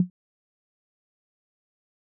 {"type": "tone with exponential decay", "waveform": "sine", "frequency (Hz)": 180.4, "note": "F#3", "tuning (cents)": -44, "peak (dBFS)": -13, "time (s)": [0, 0.1], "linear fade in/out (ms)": 2, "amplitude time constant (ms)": 21, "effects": []}